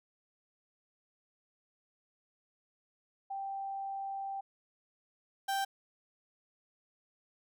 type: tone pair in turn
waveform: sine / 35% pulse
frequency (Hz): 784 / 784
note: G5 / G5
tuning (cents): 0 / 0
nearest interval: unison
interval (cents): 0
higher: neither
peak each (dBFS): -36 / -29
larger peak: second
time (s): 3.3-4.41 / 5.48-5.65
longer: first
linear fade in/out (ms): 10
effects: none

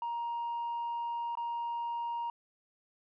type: tone with dropouts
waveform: sine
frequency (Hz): 940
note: A#5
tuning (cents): +14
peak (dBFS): -31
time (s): 0.02-2.3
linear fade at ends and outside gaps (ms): 2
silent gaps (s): 1.353-1.372
effects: tanh soft clip ceiling -31 dBFS

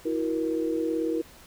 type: tone cluster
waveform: sine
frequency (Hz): 325.1 / 363.3 / 472.6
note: E4 / F#4 / A#4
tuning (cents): -24 / -32 / +24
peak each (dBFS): -27 / -33 / -29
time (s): 0.05-1.22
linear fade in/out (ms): 10
effects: pink hiss -51 dBFS RMS until 1.46 s

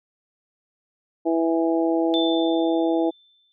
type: harmonic tone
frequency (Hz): 164.81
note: E3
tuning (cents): 0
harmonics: 2 / 3 / 4 / 5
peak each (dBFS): -20 / -26 / -26 / -30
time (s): 1.25-3.11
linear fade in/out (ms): 20
type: tone with exponential decay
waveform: sine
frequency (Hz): 3539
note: A7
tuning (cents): +9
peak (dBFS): -23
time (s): 2.14-3.52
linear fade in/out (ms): 0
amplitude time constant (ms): 300
effects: none

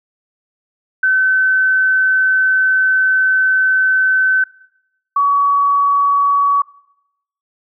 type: tone pair in turn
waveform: sine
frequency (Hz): 1526 / 1130.9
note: G6 / C#6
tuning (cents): -47 / +34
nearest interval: perfect fourth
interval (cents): 519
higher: first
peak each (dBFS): -10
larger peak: neither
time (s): 1.03-4.44 / 5.16-6.62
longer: first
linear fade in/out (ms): 5
effects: noise-tail reverb RT60 0.8 s tail -20 dB re dry

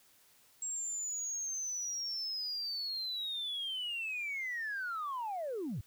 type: linear sweep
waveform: sine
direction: down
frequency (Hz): 7610 to 82.41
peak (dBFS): -34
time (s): 0.62-5.81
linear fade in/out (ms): 5
effects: tanh soft clip ceiling -32 dBFS + white hiss -65 dBFS RMS until 5.86 s

